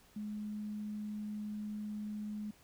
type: tone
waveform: sine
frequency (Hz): 210.5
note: G#3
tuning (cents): +24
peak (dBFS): -38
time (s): 0.16-2.51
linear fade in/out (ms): 5
effects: pink hiss -64 dBFS RMS until 2.63 s